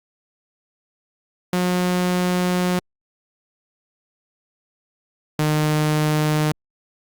sawtooth tone pair in turn, 180 / 152.55 Hz, F#3 / D#3, -47 / -34 cents, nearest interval minor third, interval 287 cents, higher first, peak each -14 / -13 dBFS, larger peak second, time 1.53-2.79 / 5.39-6.52 s, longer first, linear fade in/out 2 ms, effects Opus 48 kbps

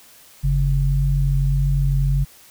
sine tone pair together, 46.83 / 138.8 Hz, F#1 / C#3, +22 / +3 cents, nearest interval octave + perfect fifth, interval 1881 cents, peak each -18 dBFS, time 0.43-2.25 s, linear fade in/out 20 ms, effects white hiss -48 dBFS RMS until 2.5 s

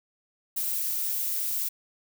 violet noise, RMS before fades -29 dBFS, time 0.56-1.69 s, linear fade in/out 10 ms, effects none

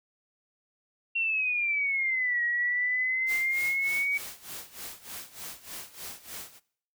sine exponential two-way sweep, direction down then up, 2743 to 1900 to 2267 Hz, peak -25 dBFS, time 1.15-4.18 s, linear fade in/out 10 ms, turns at 2.43 s
white noise with tremolo, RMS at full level -39 dBFS, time 3.26-6.6 s, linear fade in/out 50 ms, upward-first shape sine, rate 3.3 Hz, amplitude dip 85%
effects noise-tail reverb RT60 0.6 s tail -21 dB re dry

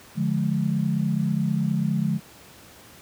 sine chord, D diminished, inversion none, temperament just, 146.83 / 176.2 / 211.4 Hz, D3 / F3 / Ab3, 0 / +16 / +31 cents, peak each -25 dBFS, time 0.15-2.2 s, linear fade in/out 50 ms, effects pink hiss -48 dBFS RMS until 3.01 s + high-pass 80 Hz 12 dB/octave

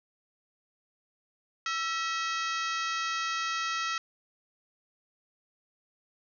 harmonic tone with a mistuned harmonic, 642 Hz, E5, 46 cents flat, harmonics 2 / 3 / 4 / 5 / 6 / 7 / 8 / 9 / 10, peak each -32 / -36 / -38 / -40 / -42 / -43 / -44 / -45 / -46 dBFS, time 1.66-3.98 s, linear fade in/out 2 ms, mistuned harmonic 2, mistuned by +61 cents, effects none

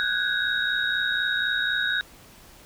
sine tone cluster, 1468 / 1532 / 1651 / 3779 Hz, F#6 / G6 / G#6 / A#7, -14 / -40 / -11 / +23 cents, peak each -28 dBFS, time 0-2.01 s, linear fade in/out 0 ms, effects pink hiss -50 dBFS RMS until 2.65 s

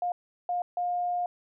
sine tone bursts at uneven times, 710 Hz, F5, 28 cents sharp, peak -26 dBFS, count 3, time 0.02-0.12 / 0.49-0.62 / 0.77-1.26 s, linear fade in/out 2 ms, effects none

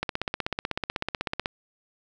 click train, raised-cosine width 0.3 ms, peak -11 dBFS, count 24, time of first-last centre 0.03-1.459 s, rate 16.1 Hz, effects none

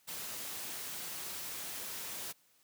white noise, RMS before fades -42 dBFS, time 0.07-2.33 s, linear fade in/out 20 ms, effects white hiss -69 dBFS RMS until 2.63 s + high-pass 80 Hz 12 dB/octave

